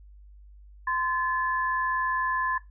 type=tone pair together; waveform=sine; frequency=1033 / 1727.8 Hz; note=C6 / A6; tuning=-22 / -32 cents; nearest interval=major sixth; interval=890 cents; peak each=-27 dBFS; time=0.87-2.58 s; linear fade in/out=5 ms; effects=noise-tail reverb RT60 0.2 s tail -17 dB re dry + added 50 Hz sine -47 dBFS peak until 2.7 s